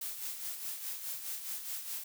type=noise with tremolo; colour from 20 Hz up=blue; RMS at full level=-38 dBFS; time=0.01-2.04 s; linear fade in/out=5 ms; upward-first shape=sine; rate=4.8 Hz; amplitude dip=55%; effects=none